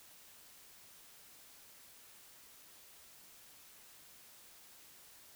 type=silence; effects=white hiss -59 dBFS RMS until 5.35 s